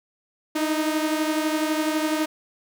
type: beating tone pair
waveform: sawtooth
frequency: 307.8 / 319.8 Hz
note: D#4 / D#4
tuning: -19 / +48 cents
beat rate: 12 Hz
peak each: -19 / -24 dBFS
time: 0.55-2.26 s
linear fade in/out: 10 ms
effects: none